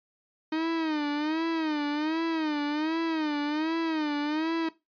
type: tone with vibrato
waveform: 45% pulse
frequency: 310.1 Hz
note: D#4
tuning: 6 cents flat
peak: -26 dBFS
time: 0.52-4.69 s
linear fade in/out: 5 ms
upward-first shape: sine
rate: 1.3 Hz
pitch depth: 110 cents each way
effects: noise-tail reverb RT60 0.2 s tail -17 dB re dry + resampled to 11025 Hz